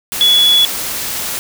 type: tone in noise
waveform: sine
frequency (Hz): 3400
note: G#7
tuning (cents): +40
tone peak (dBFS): -7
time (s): 0.21-0.65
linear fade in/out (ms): 0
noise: white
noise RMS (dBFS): -21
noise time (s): 0.12-1.39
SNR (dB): +11
effects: none